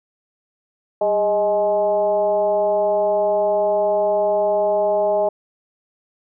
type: tone with frequency modulation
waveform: sine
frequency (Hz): 625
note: D#5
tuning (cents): +8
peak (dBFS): -15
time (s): 1.01-5.29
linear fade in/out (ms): 5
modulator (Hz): 217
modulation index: 0.82
effects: none